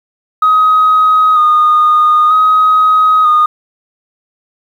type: tone with vibrato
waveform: sine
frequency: 1244.5 Hz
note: D#6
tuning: in tune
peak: -4 dBFS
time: 0.42-3.46 s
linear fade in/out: 5 ms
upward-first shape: square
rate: 0.53 Hz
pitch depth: 23 cents each way
effects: tanh soft clip ceiling -2 dBFS + 7-bit